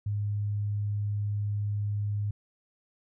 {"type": "tone", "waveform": "sine", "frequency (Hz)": 103.2, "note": "G#2", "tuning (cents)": -10, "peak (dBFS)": -27, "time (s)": [0.06, 2.31], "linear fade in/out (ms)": 5, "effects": []}